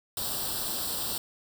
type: noise with comb filter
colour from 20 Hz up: white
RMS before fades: -32 dBFS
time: 0.17-1.18 s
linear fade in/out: 2 ms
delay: 0.23 ms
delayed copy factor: +0.8
effects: none